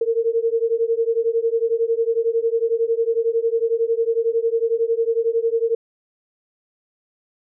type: beating tone pair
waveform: sine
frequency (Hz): 453.4 / 464.4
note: A#4 / A#4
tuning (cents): -48 / -7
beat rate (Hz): 11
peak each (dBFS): -20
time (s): 0.01-5.75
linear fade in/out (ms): 5
effects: none